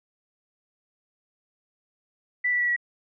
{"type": "tone with pitch steps", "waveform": "sine", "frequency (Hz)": [1975.5, 1959.6, 1943.8, 1928.2], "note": ["B6", "B6", "B6", "B6"], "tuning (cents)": [0, -14, -28, -42], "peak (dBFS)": -21, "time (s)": [2.44, 2.764], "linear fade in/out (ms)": 10, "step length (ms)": 81, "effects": []}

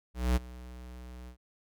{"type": "tone with ADSR envelope", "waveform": "square", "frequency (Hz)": 61.74, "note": "B1", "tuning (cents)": 0, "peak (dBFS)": -23, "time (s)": [0.14, 1.37], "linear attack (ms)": 220, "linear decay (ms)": 24, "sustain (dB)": -21, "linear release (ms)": 88, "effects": []}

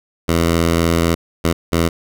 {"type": "tone bursts at uneven times", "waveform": "10% pulse", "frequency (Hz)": 83.7, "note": "E2", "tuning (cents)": 27, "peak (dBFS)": -5, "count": 3, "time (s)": [[0.28, 1.15], [1.44, 1.53], [1.72, 1.89]], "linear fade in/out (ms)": 10, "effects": []}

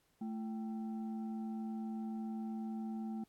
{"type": "tone with frequency modulation", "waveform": "sine", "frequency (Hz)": 220, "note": "A3", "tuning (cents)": 0, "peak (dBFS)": -38, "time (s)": [0.21, 3.24], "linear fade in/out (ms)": 5, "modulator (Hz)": 560, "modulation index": 0.42, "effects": ["pink hiss -75 dBFS RMS until 3.28 s", "AAC 64 kbps"]}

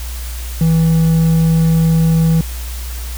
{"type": "tone", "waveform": "triangle", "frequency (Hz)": 162.9, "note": "E3", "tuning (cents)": -20, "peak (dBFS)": -7, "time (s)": [0.61, 2.41], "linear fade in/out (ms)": 2, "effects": ["added 60 Hz sine -22 dBFS peak until 3.17 s", "white hiss -32 dBFS RMS until 3.17 s"]}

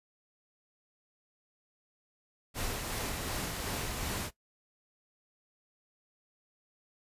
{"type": "noise with tremolo", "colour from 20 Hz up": "pink", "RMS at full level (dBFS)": -35, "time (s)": [2.54, 4.31], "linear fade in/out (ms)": 50, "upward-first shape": "sine", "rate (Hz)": 2.7, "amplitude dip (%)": 25, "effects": ["noise-tail reverb RT60 0.1 s tail -17 dB re dry", "resampled to 32000 Hz"]}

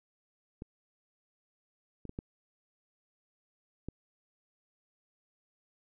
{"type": "clicks", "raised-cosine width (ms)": 3, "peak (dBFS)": [-28, -30, -29, -24, -25], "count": 5, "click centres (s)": [0.621, 2.053, 2.094, 2.189, 3.886], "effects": []}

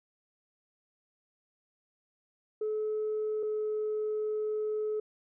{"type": "tone pair in turn", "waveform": "sine", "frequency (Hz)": [429.6, 427.9], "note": ["A4", "A4"], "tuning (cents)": [-41, -48], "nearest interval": "unison", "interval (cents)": 7, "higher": "first", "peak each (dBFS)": -28, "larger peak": "neither", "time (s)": [[2.61, 3.43], [3.43, 5]], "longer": "second", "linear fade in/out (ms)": 5, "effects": ["tanh soft clip ceiling -26 dBFS"]}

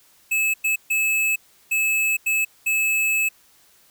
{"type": "tone bursts at uneven times", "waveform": "square", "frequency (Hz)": 2600, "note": "E7", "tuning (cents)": -24, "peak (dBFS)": -19, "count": 6, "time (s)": [[0.31, 0.54], [0.64, 0.76], [0.9, 1.36], [1.71, 2.17], [2.26, 2.45], [2.66, 3.29]], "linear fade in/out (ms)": 10, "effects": ["white hiss -56 dBFS RMS until 3.9 s"]}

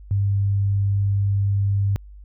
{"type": "tone", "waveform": "sine", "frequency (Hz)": 99.6, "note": "G2", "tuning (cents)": 28, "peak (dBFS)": -17, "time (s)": [0.11, 1.96], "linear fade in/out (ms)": 0, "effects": ["added 50 Hz sine -39 dBFS peak until 2.24 s"]}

